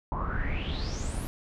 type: noise with low-pass filter sweep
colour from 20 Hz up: brown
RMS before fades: -31 dBFS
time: 0.12-1.27 s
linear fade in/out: 0 ms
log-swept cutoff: 920 to 12000 Hz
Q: 9
effects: none

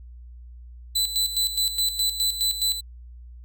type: tone with tremolo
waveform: sawtooth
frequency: 3999 Hz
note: B7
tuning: 21 cents sharp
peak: -17 dBFS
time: 0.95-2.81 s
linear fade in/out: 10 ms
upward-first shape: square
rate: 4.8 Hz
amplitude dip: 65%
effects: added 60 Hz sine -40 dBFS peak until 3.44 s

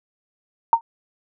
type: tone with exponential decay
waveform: sine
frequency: 920 Hz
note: A#5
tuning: 23 cents flat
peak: -6 dBFS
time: 0.73-0.81 s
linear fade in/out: 1 ms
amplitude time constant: 17 ms
effects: none

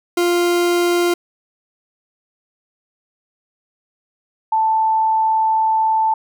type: tone pair in turn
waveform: 40% pulse / sine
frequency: 349.2 / 881.8 Hz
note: F4 / A5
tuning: 0 / +4 cents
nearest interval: octave + major third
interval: 1604 cents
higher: second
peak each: -13 dBFS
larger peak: neither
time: 0.17-1.14 / 4.52-6.14 s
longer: second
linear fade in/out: 5 ms
effects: none

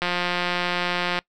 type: click train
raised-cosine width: 0.3 ms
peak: -8 dBFS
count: 208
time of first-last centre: 0.02-1.189 s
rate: 177 Hz
effects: noise-tail reverb RT60 0.1 s tail -23 dB re dry

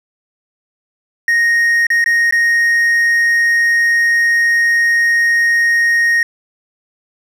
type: tone with dropouts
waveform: triangle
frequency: 1864.7 Hz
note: A#6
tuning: in tune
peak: -8 dBFS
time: 1.28-6.23 s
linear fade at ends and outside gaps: 2 ms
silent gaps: 1.868-1.902 / 2.042-2.06 / 2.31-2.324 s
effects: none

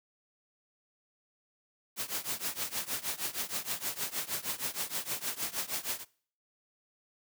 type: noise with tremolo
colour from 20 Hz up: white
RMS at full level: -32 dBFS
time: 1.96-6.05 s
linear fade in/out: 50 ms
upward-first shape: triangle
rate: 6.4 Hz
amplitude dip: 95%
effects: noise-tail reverb RT60 0.5 s tail -22 dB re dry + high-pass 100 Hz 12 dB/octave

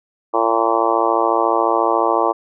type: harmonic tone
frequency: 114.1 Hz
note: A#2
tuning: 37 cents flat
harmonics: 3 / 4 / 5 / 6 / 7 / 8 / 9 / 10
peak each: -22 / -22 / -22 / -22 / -22 / -22 / -22 / -22 dBFS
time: 0.33-2.33 s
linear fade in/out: 20 ms
effects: none

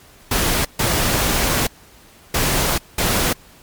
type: noise bursts at uneven times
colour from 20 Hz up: pink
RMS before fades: -18 dBFS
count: 4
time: 0.31-0.65 / 0.79-1.67 / 2.34-2.78 / 2.98-3.33 s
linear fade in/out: 5 ms
effects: pink hiss -47 dBFS RMS until 3.62 s + MP3 96 kbps

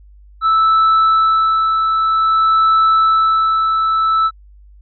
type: tone with tremolo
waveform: triangle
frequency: 1315 Hz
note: E6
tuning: 5 cents flat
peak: -7 dBFS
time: 0.41-4.31 s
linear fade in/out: 50 ms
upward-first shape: sine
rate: 0.52 Hz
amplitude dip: 35%
effects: added 50 Hz sine -40 dBFS peak until 4.81 s + resampled to 11025 Hz

